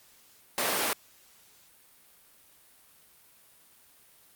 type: high-pass noise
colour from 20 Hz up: pink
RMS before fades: -28 dBFS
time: 0.58-0.93 s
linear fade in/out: 0 ms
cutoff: 420 Hz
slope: 12 dB/octave
effects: white hiss -59 dBFS RMS until 4.35 s + Opus 48 kbps